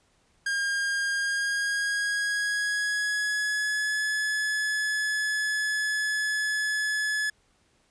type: tone with pitch glide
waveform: 45% pulse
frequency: 1614 to 1710 Hz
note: G#6 to A6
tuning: -50 to -50 cents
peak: -25 dBFS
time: 0.46-7.3 s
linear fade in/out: 5 ms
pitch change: +100 cents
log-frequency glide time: 1.15-4.02 s
effects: pink hiss -66 dBFS RMS until 7.9 s + resampled to 22050 Hz